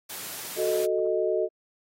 white high-pass noise, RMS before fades -37 dBFS, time 0.09-0.86 s, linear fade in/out 10 ms, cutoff 110 Hz, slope 24 dB/octave
sine chord, D# diminished, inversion first, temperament equal, 370 / 440 / 622.3 Hz, F#4 / A4 / D#5, 0 / 0 / 0 cents, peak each -27 dBFS, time 0.56-1.49 s, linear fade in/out 50 ms
effects AAC 48 kbps

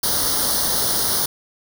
white noise with comb filter, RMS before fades -20 dBFS, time 0.03-1.26 s, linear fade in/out 5 ms, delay 0.2 ms, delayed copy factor +0.95, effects none

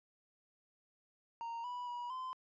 triangle tone with pitch steps, 927 / 982 / 968 / 1029 Hz, A#5 / B5 / B5 / C6, -10 / -10 / -35 / -29 cents, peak -38 dBFS, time 1.41-2.33 s, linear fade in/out 0 ms, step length 230 ms, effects resampled to 16000 Hz

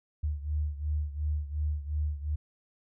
sine beating tone pair, 74.3 / 77.1 Hz, D2 / D#2, +21 / -15 cents, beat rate 2.8 Hz, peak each -30 / -34 dBFS, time 0.23-2.36 s, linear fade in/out 10 ms, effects none

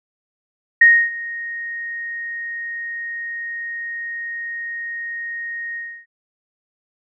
sine tone with ADSR envelope, 1864.7 Hz, A#6, in tune, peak -5 dBFS, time 0.81-6.06 s, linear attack 7 ms, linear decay 280 ms, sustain -20 dB, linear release 300 ms, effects none

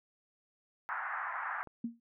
white band-pass noise, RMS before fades -38 dBFS, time 0.89-1.63 s, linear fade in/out 0 ms, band 770 to 1800 Hz, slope 48 dB/octave
click, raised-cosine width 1 ms, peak -36 dBFS, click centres 1.673 s
sine tone with exponential decay, 233.1 Hz, A#3, in tune, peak -30 dBFS, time 1.84-2 s, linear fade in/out 5 ms, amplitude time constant 33 ms
effects none

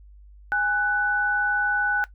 sine tone pair together, 822.8 / 1490 Hz, G#5 / F#6, -16 / +12 cents, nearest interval minor seventh, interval 1028 cents, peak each -27 / -20 dBFS, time 0.52-2.04 s, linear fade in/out 0 ms, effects noise-tail reverb RT60 0.1 s tail -17 dB re dry + added 50 Hz sine -45 dBFS peak until 2.14 s

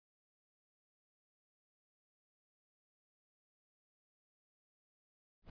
brown noise with exponential growth, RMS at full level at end -42 dBFS, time 5.42-5.5 s, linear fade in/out 5 ms, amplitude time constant 17 ms, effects resampled to 11025 Hz

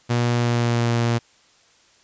sawtooth tone with pitch glide, 120 to 117.73 Hz, B2 to A#2, -49 to +18 cents, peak -14 dBFS, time 0.09-1.19 s, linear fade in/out 20 ms, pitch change -33 cents, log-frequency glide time 0.34-0.91 s, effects white hiss -56 dBFS RMS until 2.03 s + resampled to 16000 Hz

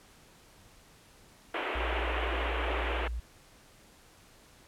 pink band-pass noise, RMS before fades -34 dBFS, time 1.54-3.08 s, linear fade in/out 5 ms, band 310 to 3100 Hz, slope 48 dB/octave
sine tone, 58.4 Hz, A#1, 4 cents sharp, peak -32 dBFS, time 1.75-3.2 s, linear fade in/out 5 ms
effects pink hiss -58 dBFS RMS until 4.67 s + low-pass 12000 Hz 12 dB/octave

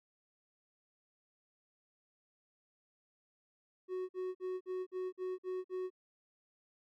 triangle tone bursts, 369.7 Hz, F#4, 1 cent flat, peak -34 dBFS, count 8, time 3.88-5.903 s, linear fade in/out 50 ms, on 210 ms, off 49 ms, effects none

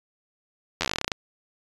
slowing click train, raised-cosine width 0.2 ms, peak -7 dBFS, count 15, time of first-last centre 0.81-1.118 s, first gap 11 ms, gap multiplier 1.1, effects resampled to 24000 Hz

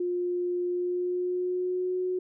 sine tone with pitch glide, 355.1 to 366.4 Hz, F4 to F#4, +29 to -17 cents, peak -26 dBFS, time 0-2.19 s, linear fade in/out 5 ms, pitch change +54 cents, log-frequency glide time 0.68-1.97 s, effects none

